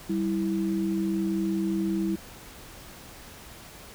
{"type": "tone pair together", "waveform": "sine", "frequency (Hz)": [194.99, 327.3], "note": ["G3", "E4"], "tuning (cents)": [-9, -12], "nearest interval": "major sixth", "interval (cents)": 897, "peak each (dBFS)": [-27, -27], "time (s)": [0.09, 2.16], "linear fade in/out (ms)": 10, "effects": ["pink hiss -46 dBFS RMS until 3.94 s"]}